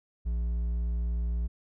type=tone with hard clipping; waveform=triangle; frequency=58.27 Hz; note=A#1; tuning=in tune; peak=-28 dBFS; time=0.25-1.48 s; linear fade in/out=20 ms; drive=7 dB; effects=none